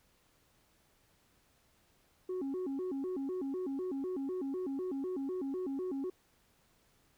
sine tone with vibrato, 317 Hz, D#4, 32 cents sharp, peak -32 dBFS, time 2.29-6.1 s, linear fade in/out 5 ms, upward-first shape square, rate 4 Hz, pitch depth 260 cents each way, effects tanh soft clip ceiling -33 dBFS + pink hiss -70 dBFS RMS until 7.17 s

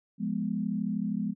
sine chord, F diminished, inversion none, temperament equal, 174.61 / 207.7 / 246.9 Hz, F3 / Ab3 / Cb4, 0 / 0 / 0 cents, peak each -34 / -30 / -34 dBFS, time 0.18-1.35 s, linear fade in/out 50 ms, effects none

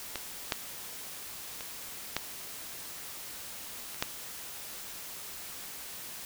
clicks, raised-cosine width 0.2 ms, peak -16 / -10 / -22 / -11 / -26 / -10 dBFS, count 6, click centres 0.157 / 0.522 / 1.608 / 2.166 / 3.945 / 4.025 s, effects white hiss -43 dBFS RMS until 6.25 s

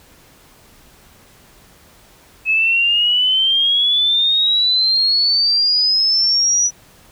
sine exponential sweep, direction up, 2573 to 5910 Hz, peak -12 dBFS, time 2.45-6.71 s, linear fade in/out 50 ms, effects pink hiss -48 dBFS RMS until 7.11 s

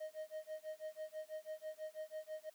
triangle tone with tremolo, 623 Hz, D#5, 2 cents sharp, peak -39 dBFS, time 0-2.5 s, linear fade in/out 10 ms, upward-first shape sine, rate 6.1 Hz, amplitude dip 100%, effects white hiss -68 dBFS RMS until 2.54 s + high-pass 200 Hz 12 dB/octave

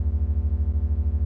triangle beating tone pair, 67.4 / 80.4 Hz, C#2 / E2, -48 / -43 cents, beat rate 13 Hz, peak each -21 / -21 dBFS, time 0-1.25 s, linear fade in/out 5 ms, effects none

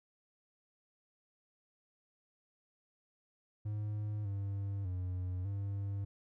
triangle tone with pitch steps, 105.3 / 99.3 / 91.2 / 99.6 Hz, G#2 / G2 / F#2 / G2, +24 / +23 / -24 / +28 cents, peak -33 dBFS, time 3.65-6.05 s, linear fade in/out 10 ms, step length 600 ms, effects none

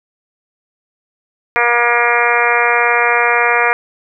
harmonic tone, 238.3 Hz, A#3, 38 cents sharp, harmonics 2 / 3 / 4 / 5 / 6 / 7 / 8 / 9 / 10, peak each -19 / -19 / -19 / -19 / -19 / -19 / -19 / -19 / -19 dBFS, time 1.56-3.73 s, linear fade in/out 0 ms, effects none

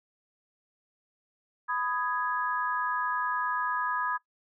sine chord, G# minor, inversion first, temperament just, 996.7 / 1245.9 / 1661.2 Hz, B5 / D#6 / G#6, +16 / +2 / 0 cents, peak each -32 dBFS, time 1.68-4.18 s, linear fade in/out 20 ms, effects noise-tail reverb RT60 0.1 s tail -18 dB re dry

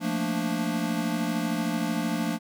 square chord, Bb major seventh, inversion second, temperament equal, 174.61 / 220 / 233.1 / 293.7 Hz, F3 / A3 / Bb3 / D4, 0 / 0 / 0 / 0 cents, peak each -32 dBFS, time 0-2.39 s, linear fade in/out 50 ms, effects none

